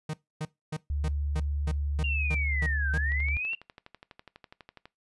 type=tone bursts; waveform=45% pulse; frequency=154.6 Hz; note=D#3; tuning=11 cents flat; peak=-30 dBFS; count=10; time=0.09-2.98 s; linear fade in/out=5 ms; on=46 ms; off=270 ms
type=tone with pitch glide; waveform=sine; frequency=72.3 to 71.51 Hz; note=D2 to D2; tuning=-27 to -46 cents; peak=-27 dBFS; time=0.9-3.37 s; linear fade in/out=0 ms; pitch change=-19 cents; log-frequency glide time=1.69-2.31 s
type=linear two-way sweep; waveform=sine; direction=down then up; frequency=2808 to 1519 to 2770 Hz; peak=-29 dBFS; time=2.04-3.55 s; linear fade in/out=2 ms; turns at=2.91 s
type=click train; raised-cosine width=0.3 ms; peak=-30 dBFS; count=22; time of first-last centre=3.12-4.856 s; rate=12.1 Hz
effects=noise-tail reverb RT60 0.2 s tail -21 dB re dry + resampled to 24000 Hz